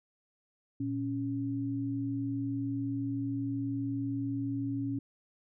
sine tone pair together, 116.55 / 277.2 Hz, A#2 / C#4, 0 / 0 cents, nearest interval octave + minor third, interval 1500 cents, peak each -36 / -32 dBFS, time 0.8-4.99 s, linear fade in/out 5 ms, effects none

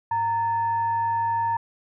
sine tone with frequency modulation, 923 Hz, A#5, 17 cents flat, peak -21 dBFS, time 0.11-1.57 s, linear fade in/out 5 ms, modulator 819 Hz, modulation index 0.29, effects none

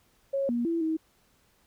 sine tone with pitch steps, 549 / 238.2 / 333.8 / 318.8 Hz, C#5 / A#3 / E4 / D#4, -17 / +38 / +22 / +42 cents, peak -25 dBFS, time 0.33-0.97 s, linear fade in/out 10 ms, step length 160 ms, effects pink hiss -66 dBFS RMS until 1.66 s

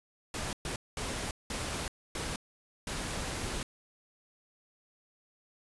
pink noise bursts at uneven times, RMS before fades -36 dBFS, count 6, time 0.34-0.53 / 0.65-0.76 / 0.97-1.31 / 1.5-1.88 / 2.15-2.36 / 2.87-3.63 s, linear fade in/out 2 ms, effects resampled to 24000 Hz

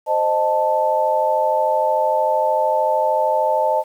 sine chord, A diminished, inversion first, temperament equal with one note detuned, 523.3 / 616.5 / 880 Hz, C5 / Eb5 / A5, 0 / -16 / 0 cents, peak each -22 / -19 / -18 dBFS, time 0.06-3.84 s, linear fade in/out 50 ms, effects 8-bit

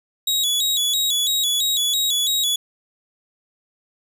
sawtooth tone with vibrato, 3600 Hz, A7, 39 cents sharp, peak -15 dBFS, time 0.27-2.56 s, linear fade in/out 5 ms, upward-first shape square, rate 3 Hz, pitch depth 96 cents each way, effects none

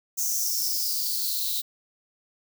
violet noise with high-pass filter sweep, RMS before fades -27 dBFS, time 0.17-1.62 s, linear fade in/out 20 ms, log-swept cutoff 6300 to 3800 Hz, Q 8, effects none

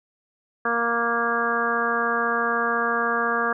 harmonic tone, 234 Hz, A#3, 7 cents sharp, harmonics 1 / 2 / 3 / 4 / 5 / 6 / 7, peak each -32 / -28 / -30 / -33 / -25 / -29 / -26 dBFS, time 0.65-3.53 s, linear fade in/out 5 ms, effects none

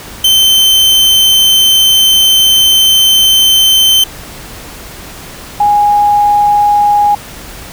40% pulse / sine tone pair in turn, 3093 / 824.9 Hz, G7 / G#5, -24 / -12 cents, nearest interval octave + major seventh, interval 2288 cents, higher first, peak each -4 / -5 dBFS, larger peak first, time 0.24-4.04 / 5.6-7.15 s, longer first, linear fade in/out 5 ms, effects added 50 Hz sine -38 dBFS peak until 7.72 s + pink hiss -29 dBFS RMS until 7.72 s

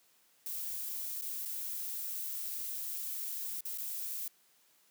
violet noise with dropouts, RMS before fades -39 dBFS, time 0.46-4.28 s, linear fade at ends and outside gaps 2 ms, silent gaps 1.213-1.22 / 1.452-1.456 / 3.608-3.652 / 3.776-3.783 s, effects white hiss -68 dBFS RMS until 4.9 s + high-pass 150 Hz 12 dB/octave

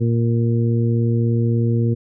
harmonic tone, 116.54 Hz, A#2, in tune, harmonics 1 / 2 / 3 / 4, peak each -16 / -22 / -26 / -28 dBFS, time 0-1.95 s, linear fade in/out 20 ms, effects none

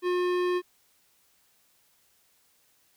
sine tone with hard clipping, 358.6 Hz, F4, 46 cents sharp, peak -26 dBFS, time 0.02-0.62 s, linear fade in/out 50 ms, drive 16 dB, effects white hiss -66 dBFS RMS until 2.96 s

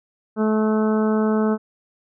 harmonic tone, 216.4 Hz, A3, 29 cents flat, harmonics 1 / 2 / 3 / 4 / 5 / 6 / 7, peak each -18 / -22 / -29 / -32 / -34 / -32 / -37 dBFS, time 0.36-1.58 s, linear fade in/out 50 ms, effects none

